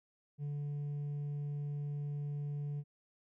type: tone with hard clipping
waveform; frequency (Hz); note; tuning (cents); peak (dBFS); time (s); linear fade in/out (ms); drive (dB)
triangle; 145.2; D3; -19; -35; 0.38-2.84; 50; 1
effects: none